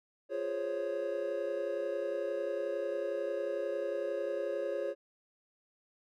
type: chord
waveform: triangle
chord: Db major seventh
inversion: first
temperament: equal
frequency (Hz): 349.2 / 415.3 / 523.3 / 554.4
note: F4 / Ab4 / C5 / Db5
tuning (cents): 0 / 0 / 0 / 0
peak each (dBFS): -39 / -37 / -39 / -33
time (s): 0.29-4.95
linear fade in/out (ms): 50
effects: none